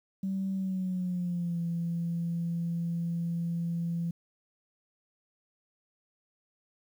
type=tone with pitch glide; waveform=sine; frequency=192.3 to 169.35 Hz; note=G3 to E3; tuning=-33 to +47 cents; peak=-28 dBFS; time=0.23-4.11 s; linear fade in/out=5 ms; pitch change=-220 cents; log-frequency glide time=0.53-1.61 s; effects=tanh soft clip ceiling -24 dBFS + 10-bit